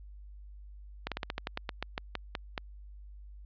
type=slowing click train; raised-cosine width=0.3 ms; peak=-17 dBFS; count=14; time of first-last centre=1.07-2.578 s; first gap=47 ms; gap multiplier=1.14; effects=added 50 Hz sine -46 dBFS peak until 3.45 s + resampled to 11025 Hz